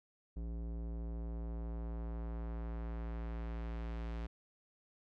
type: tone with low-pass filter sweep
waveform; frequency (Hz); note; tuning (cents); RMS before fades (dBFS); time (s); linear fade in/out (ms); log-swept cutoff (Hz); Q
square; 57; A#1; -38; -41; 0.36-4.27; 10; 380 to 3600; 0.71
effects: none